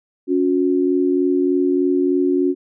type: tone pair together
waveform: sine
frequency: 279.4 / 362.7 Hz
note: C#4 / F#4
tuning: +14 / -34 cents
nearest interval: perfect fourth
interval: 452 cents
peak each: -17 dBFS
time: 0.27-2.55 s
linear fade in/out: 50 ms
effects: none